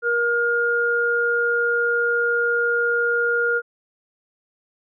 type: tone pair together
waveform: sine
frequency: 472.8 / 1418.5 Hz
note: A#4 / F6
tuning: +24 / +27 cents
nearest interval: octave + perfect fifth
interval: 1903 cents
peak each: -22 / -19 dBFS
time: 0.02-3.62 s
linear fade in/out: 50 ms
effects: none